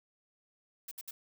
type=noise bursts; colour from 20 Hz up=blue; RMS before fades=-43 dBFS; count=3; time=0.88-1.11 s; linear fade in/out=5 ms; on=34 ms; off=64 ms; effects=none